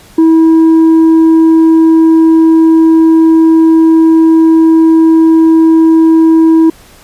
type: tone with tanh clipping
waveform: sine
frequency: 323.9 Hz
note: E4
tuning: 30 cents flat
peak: -3 dBFS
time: 0.18-6.7 s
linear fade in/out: 5 ms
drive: 3 dB
effects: pink hiss -39 dBFS RMS until 7.03 s + resampled to 32000 Hz